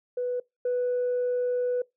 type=tone pair in turn; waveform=sine; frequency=493.9 / 493.9 Hz; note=B4 / B4; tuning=0 / 0 cents; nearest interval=unison; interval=0 cents; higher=neither; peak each=-25 / -22 dBFS; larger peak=second; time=0.17-0.4 / 0.65-1.82 s; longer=second; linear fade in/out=5 ms; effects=noise-tail reverb RT60 0.2 s tail -24 dB re dry + tanh soft clip ceiling -21 dBFS